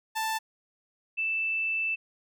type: tone pair in turn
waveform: sawtooth / sine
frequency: 883 / 2646 Hz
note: A5 / E7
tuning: +6 / +6 cents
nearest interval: octave + perfect fifth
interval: 1900 cents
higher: second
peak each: -24 / -26 dBFS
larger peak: first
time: 0.15-0.39 / 1.17-1.96 s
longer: second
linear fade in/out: 20 ms
effects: none